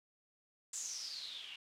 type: noise with low-pass filter sweep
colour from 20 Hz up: blue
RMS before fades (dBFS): -45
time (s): 0.73-1.56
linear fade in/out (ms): 5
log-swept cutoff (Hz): 7400 to 2800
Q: 8.4
effects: none